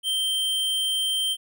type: tone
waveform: square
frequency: 3136 Hz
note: G7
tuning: in tune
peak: -23 dBFS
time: 0.03-1.37 s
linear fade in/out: 50 ms
effects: none